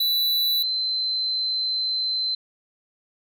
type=tone pair in turn; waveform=square / sine; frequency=3968 / 4077 Hz; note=B7 / C8; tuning=+7 / -46 cents; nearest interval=unison; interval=47 cents; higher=second; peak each=-20 / -22 dBFS; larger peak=first; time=0-0.63 / 0.63-2.35 s; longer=second; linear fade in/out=5 ms; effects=none